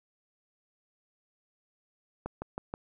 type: click train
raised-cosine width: 1 ms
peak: -21 dBFS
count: 4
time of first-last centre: 2.26-2.739 s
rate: 6.26 Hz
effects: none